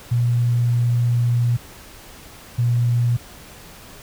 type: tone pair in turn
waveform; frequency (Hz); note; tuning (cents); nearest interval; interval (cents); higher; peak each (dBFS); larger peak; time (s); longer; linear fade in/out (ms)
sine; 120 / 120; B2 / B2; -49 / -49; unison; 0; neither; -15; neither; 0.11-1.57 / 2.58-3.17; first; 10
effects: pink hiss -42 dBFS RMS until 4.02 s